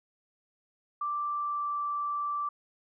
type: tone with pitch glide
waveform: sine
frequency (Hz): 1174.7 to 1167.9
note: D6 to D6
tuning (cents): 0 to -10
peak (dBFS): -29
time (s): 1.01-2.49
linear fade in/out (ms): 5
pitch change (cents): -10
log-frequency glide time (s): 1.27-1.81
effects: none